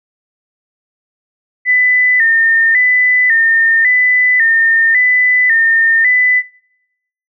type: tone with vibrato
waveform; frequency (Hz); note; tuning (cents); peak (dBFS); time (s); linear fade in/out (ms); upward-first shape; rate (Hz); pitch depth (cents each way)
sine; 1906; A#6; +38; -7; 1.65-6.43; 50; square; 0.91; 82
effects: noise-tail reverb RT60 0.9 s tail -24 dB re dry